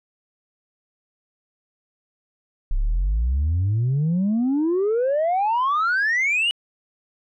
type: exponential sweep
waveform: sine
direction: up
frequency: 31.44 to 2963 Hz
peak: -16 dBFS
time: 2.71-6.51 s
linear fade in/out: 0 ms
effects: tanh soft clip ceiling -16 dBFS